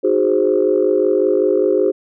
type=chord; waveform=sine; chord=Ab dominant seventh; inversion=second; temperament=equal; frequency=311.1 / 370 / 415.3 / 523.3 Hz; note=Eb4 / Gb4 / Ab4 / C5; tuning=0 / 0 / 0 / 0 cents; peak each=-21 / -16 / -16 / -18 dBFS; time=0.03-1.92 s; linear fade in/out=20 ms; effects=tanh soft clip ceiling -3 dBFS